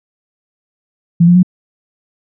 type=tone with pitch steps; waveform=sine; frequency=170 / 175.69 / 181.57 Hz; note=F3 / F3 / F#3; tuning=-46 / +11 / -32 cents; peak=-4 dBFS; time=1.2-1.431 s; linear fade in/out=10 ms; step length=77 ms; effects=none